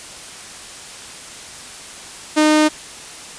sawtooth tone, 306.3 Hz, D#4, 27 cents flat, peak -7 dBFS, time 2.36-2.69 s, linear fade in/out 20 ms, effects white hiss -35 dBFS RMS until 3.38 s + resampled to 22050 Hz

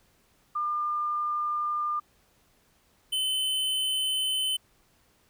sine / square tone pair in turn, 1202 / 3046 Hz, D6 / F#7, +40 / +50 cents, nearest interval octave + major third, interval 1610 cents, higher second, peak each -26 / -26 dBFS, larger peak neither, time 0.55-2 / 3.12-4.57 s, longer neither, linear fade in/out 10 ms, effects pink hiss -65 dBFS RMS until 5.29 s

